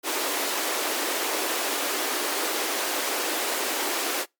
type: high-pass noise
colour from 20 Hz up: pink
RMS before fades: -27 dBFS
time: 0.03-4.26 s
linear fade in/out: 50 ms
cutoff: 290 Hz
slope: 48 dB/octave
effects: noise-tail reverb RT60 0.2 s tail -26 dB re dry + MP3 96 kbps